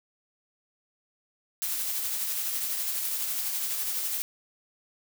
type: noise with tremolo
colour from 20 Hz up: blue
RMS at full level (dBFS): -29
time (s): 1.62-4.22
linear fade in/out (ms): 0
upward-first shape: triangle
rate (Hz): 12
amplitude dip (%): 35
effects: none